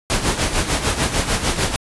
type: noise with tremolo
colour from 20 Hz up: pink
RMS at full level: -17 dBFS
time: 0.1-1.76 s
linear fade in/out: 0 ms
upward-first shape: sine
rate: 6.7 Hz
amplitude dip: 65%
effects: resampled to 24000 Hz